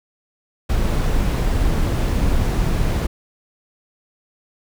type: noise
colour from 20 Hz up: brown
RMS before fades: -18 dBFS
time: 0.69-3.07 s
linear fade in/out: 10 ms
effects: none